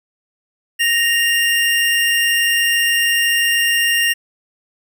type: tone pair together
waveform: square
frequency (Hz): 1863.4 / 2794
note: A#6 / F7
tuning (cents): -1 / 0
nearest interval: perfect fifth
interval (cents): 701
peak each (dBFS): -17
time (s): 0.79-4.14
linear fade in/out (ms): 20
effects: none